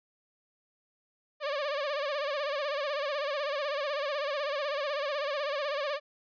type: tone with vibrato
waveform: sawtooth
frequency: 575 Hz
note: D5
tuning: 37 cents flat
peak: -26 dBFS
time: 1.4-6 s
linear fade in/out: 50 ms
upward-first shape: sine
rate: 16 Hz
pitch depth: 100 cents each way
effects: resampled to 11025 Hz